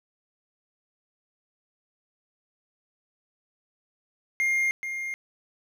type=tone with echo; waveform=triangle; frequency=2121 Hz; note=C7; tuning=23 cents sharp; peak=-20 dBFS; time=4.4-4.71 s; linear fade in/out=0 ms; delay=430 ms; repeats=1; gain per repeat=-8 dB; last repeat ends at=5.14 s; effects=none